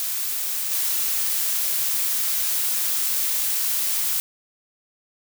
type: noise with level steps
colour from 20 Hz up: blue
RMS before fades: -26 / -23 dBFS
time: 0-4.2 s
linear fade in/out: 0 ms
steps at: 0.71 s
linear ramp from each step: 10 ms
effects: none